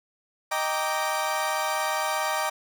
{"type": "chord", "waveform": "30% pulse", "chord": "Eb major seventh", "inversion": "none", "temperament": "equal with one note detuned", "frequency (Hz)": [622.3, 784, 932.3, 1167.2], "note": ["Eb5", "G5", "Bb5", "D6"], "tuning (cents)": [0, 0, 0, -11], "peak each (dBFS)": -28, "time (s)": [0.51, 2.5], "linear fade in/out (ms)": 10, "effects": []}